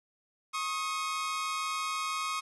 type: tone pair together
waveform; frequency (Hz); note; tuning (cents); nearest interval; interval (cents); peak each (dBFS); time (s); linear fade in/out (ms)
sawtooth; 1089.9 / 1256; C#6 / D#6; -30 / +16; major second; 246; -31 / -30; 0.53-2.41; 20
effects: resampled to 24000 Hz + 10-bit